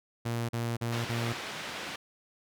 sawtooth tone bursts, 117.2 Hz, A#2, 10 cents sharp, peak -26 dBFS, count 4, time 0.25-1.33 s, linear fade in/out 10 ms, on 240 ms, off 40 ms
white band-pass noise, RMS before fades -39 dBFS, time 0.92-1.96 s, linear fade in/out 5 ms, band 110 to 3100 Hz, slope 12 dB/octave
effects none

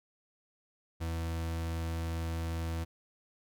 40% pulse tone, 82.41 Hz, E2, in tune, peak -32 dBFS, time 1-2.85 s, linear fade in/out 20 ms, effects none

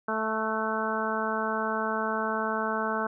harmonic tone with a mistuned harmonic, 219.8 Hz, A3, 2 cents flat, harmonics 1 / 2 / 3 / 4 / 5 / 6 / 7, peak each -34 / -34 / -34 / -34 / -34 / -34 / -34 dBFS, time 0.08-3.07 s, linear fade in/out 5 ms, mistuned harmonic 7, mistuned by -21 cents, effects none

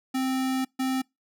square tone bursts at uneven times, 261.6 Hz, C4, in tune, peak -25 dBFS, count 2, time 0.14-0.65 / 0.79-1.02 s, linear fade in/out 10 ms, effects noise-tail reverb RT60 0.2 s tail -26 dB re dry

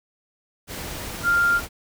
sine tone in noise, 1396.9 Hz, F6, in tune, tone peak -16 dBFS, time 1.23-1.61 s, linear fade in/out 50 ms, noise pink, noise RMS -33 dBFS, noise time 0.67-1.69 s, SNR +14 dB, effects none

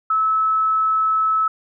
sine tone, 1300 Hz, E6, 24 cents flat, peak -15 dBFS, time 0.1-1.48 s, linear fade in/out 5 ms, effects none

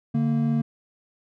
triangle tone pair together, 145.2 / 230 Hz, D3 / A#3, -19 / -23 cents, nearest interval minor sixth, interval 796 cents, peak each -22 / -20 dBFS, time 0.14-0.62 s, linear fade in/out 10 ms, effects none

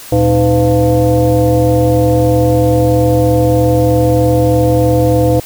sine tone with frequency modulation, 311.1 Hz, D#4, in tune, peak -7 dBFS, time 0.12-5.4 s, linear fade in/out 5 ms, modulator 193 Hz, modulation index 1.6, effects white hiss -32 dBFS RMS until 5.45 s

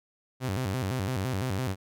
sawtooth tone with vibrato, 111.2 Hz, A2, 19 cents sharp, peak -24 dBFS, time 0.4-1.76 s, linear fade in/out 50 ms, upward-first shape square, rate 5.9 Hz, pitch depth 260 cents each way, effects none

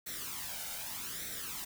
white noise with flanger, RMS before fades -41 dBFS, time 0.06-1.65 s, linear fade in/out 10 ms, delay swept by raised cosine 0.51 to 1.37 ms, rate 0.83 Hz, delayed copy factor +0.65, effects none

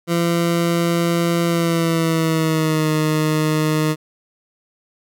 20% pulse tone with pitch glide, 170 to 154.99 Hz, F3 to D#3, -46 to -6 cents, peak -11 dBFS, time 0.07-3.96 s, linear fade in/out 50 ms, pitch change -160 cents, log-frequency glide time 1.46-2.91 s, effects none

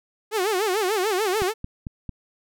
sawtooth tone with vibrato, 400 Hz, G4, 35 cents sharp, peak -17 dBFS, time 0.31-1.54 s, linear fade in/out 50 ms, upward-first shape sine, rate 6.8 Hz, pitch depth 190 cents each way
click train, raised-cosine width 5 ms, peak -19 dBFS, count 4, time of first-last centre 1.42-2.093 s, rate 4.46 Hz
effects none

